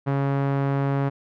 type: tone with low-pass filter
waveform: sawtooth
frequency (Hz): 138.59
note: C#3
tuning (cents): 0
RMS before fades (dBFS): -23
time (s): 0.06-1.1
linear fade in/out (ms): 20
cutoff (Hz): 1400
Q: 0.84
effects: none